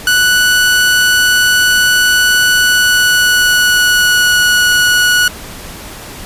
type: tone with pitch glide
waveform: sawtooth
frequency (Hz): 1480 to 1465.5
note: F#6 to F#6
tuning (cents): 0 to -17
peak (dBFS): -4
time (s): 0.07-5.28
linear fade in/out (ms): 2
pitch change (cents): -17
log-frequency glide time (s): 2.52-4.39
effects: pink hiss -29 dBFS RMS until 6.25 s + resampled to 32000 Hz